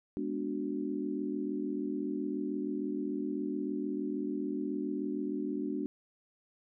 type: chord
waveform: sine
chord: G# half-diminished seventh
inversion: none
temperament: equal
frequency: 207.7 / 246.9 / 293.7 / 370 Hz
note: G#3 / B3 / D4 / F#4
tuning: 0 / 0 / 0 / 0 cents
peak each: -39 / -39 / -35 / -39 dBFS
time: 0.17-5.86 s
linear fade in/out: 0 ms
effects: none